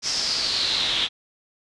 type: noise with band-pass filter sweep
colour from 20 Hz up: brown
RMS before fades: -24 dBFS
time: 0.02-1.09 s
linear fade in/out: 50 ms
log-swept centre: 5500 to 3400 Hz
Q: 6.7
effects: resampled to 22050 Hz